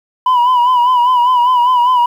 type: tone with vibrato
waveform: sine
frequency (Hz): 987.8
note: B5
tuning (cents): 0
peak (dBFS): -5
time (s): 0.26-2.06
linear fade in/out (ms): 5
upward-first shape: sine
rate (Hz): 5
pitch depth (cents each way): 61
effects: tanh soft clip ceiling -7 dBFS + 7-bit